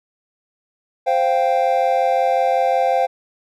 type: chord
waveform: triangle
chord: C suspended fourth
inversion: none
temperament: equal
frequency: 523.3 / 698.5 / 784 Hz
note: C5 / F5 / G5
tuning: 0 / 0 / 0 cents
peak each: -17 dBFS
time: 1.06-3.07 s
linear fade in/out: 20 ms
effects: none